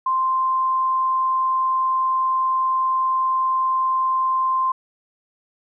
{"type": "tone", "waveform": "sine", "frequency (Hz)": 1045, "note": "C6", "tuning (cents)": -2, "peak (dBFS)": -17, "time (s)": [0.06, 4.72], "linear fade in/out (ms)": 5, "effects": []}